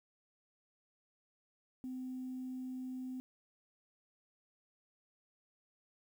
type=tone; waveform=sine; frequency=256.1 Hz; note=C4; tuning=37 cents flat; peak=-39 dBFS; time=1.84-3.2 s; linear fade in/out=0 ms; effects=tanh soft clip ceiling -35 dBFS + 11-bit